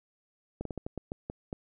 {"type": "slowing click train", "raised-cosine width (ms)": 2, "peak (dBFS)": -22, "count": 9, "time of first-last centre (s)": [0.61, 1.529], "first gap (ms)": 43, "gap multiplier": 1.27, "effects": []}